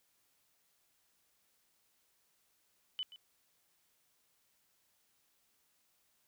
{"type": "tone with echo", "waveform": "sine", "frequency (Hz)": 3000, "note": "F#7", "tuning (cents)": 23, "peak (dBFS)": -35, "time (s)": [2.99, 3.03], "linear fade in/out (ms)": 0, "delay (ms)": 130, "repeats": 1, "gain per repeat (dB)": -15, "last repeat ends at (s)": 3.16, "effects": ["white hiss -75 dBFS RMS until 6.27 s"]}